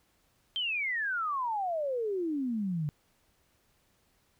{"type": "exponential sweep", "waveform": "sine", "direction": "down", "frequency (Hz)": [3193, 143.3], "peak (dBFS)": -29, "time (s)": [0.56, 2.89], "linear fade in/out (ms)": 0, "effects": ["pink hiss -70 dBFS RMS until 4.39 s"]}